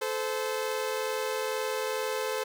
sawtooth tone pair together, 434.4 / 516.6 Hz, A4 / C5, -22 / -22 cents, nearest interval minor third, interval 300 cents, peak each -28 dBFS, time 0.01-2.44 s, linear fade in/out 10 ms, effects none

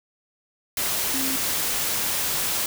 sine tone in noise, 267.4 Hz, C4, 38 cents sharp, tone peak -29 dBFS, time 1.14-1.36 s, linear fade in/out 2 ms, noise white, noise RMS -25 dBFS, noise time 0.77-2.66 s, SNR -7 dB, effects none

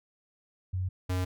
sine / square tone pair in turn, 92.5 / 91.49 Hz, F#2 / F#2, 0 / -19 cents, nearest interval unison, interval 19 cents, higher first, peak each -28 dBFS, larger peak neither, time 0.73-0.89 / 1.09-1.25 s, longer neither, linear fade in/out 10 ms, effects none

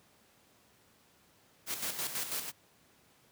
white noise with tremolo, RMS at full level -35 dBFS, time 1.66-2.52 s, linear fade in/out 50 ms, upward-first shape square, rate 6.1 Hz, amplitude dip 55%, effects pink hiss -65 dBFS RMS until 3.31 s + high-pass 100 Hz 12 dB/octave

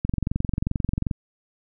click train, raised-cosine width 5 ms, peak -11 dBFS, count 25, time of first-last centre 0.05-1.112 s, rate 22.6 Hz, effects none

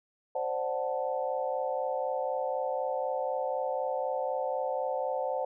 sine chord, D dominant seventh, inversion third, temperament equal, 523.3 / 587.3 / 740 / 880 Hz, C5 / D5 / F#5 / A5, 0 / 0 / 0 / 0 cents, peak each -32 / -35 / -35 / -37 dBFS, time 0.35-5.45 s, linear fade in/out 5 ms, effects none

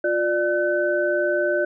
sine tone cluster, 352.8 / 593 / 1516 Hz, F4 / D5 / F#6, +18 / +17 / +42 cents, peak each -24 / -21 / -25 dBFS, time 0.04-1.65 s, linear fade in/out 5 ms, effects none

